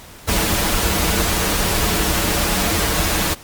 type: noise with comb filter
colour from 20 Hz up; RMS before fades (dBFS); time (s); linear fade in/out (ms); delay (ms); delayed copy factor
pink; -18; 0.27-3.35; 20; 7.8; -0.65
effects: pink hiss -40 dBFS RMS until 3.43 s + MP3 96 kbps